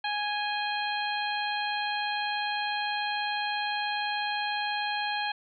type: harmonic tone with a mistuned harmonic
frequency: 830.6 Hz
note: G#5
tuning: in tune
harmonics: 1 / 2 / 3 / 4 / 5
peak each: -31 / -34 / -36 / -37 / -38 dBFS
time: 0.04-5.32 s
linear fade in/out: 5 ms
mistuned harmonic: 4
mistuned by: -49 cents
effects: none